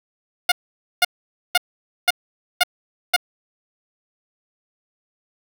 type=tone bursts; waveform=10% pulse; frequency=715 Hz; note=F5; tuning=41 cents sharp; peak=-4 dBFS; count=6; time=0.49-3.164 s; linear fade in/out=5 ms; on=29 ms; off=500 ms; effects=none